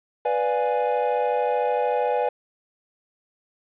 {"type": "chord", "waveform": "triangle", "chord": "B diminished seventh", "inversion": "none", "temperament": "equal", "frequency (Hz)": [493.9, 587.3, 698.5, 830.6], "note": ["B4", "D5", "F5", "Ab5"], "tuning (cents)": [0, 0, 0, 0], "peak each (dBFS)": [-22, -25, -28, -23], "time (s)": [0.25, 2.29], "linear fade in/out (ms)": 5, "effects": ["resampled to 8000 Hz", "9-bit"]}